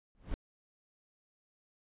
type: noise with exponential growth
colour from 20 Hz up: brown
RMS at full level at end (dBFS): -33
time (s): 0.15-0.34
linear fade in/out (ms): 0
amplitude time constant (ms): 41
effects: resampled to 8000 Hz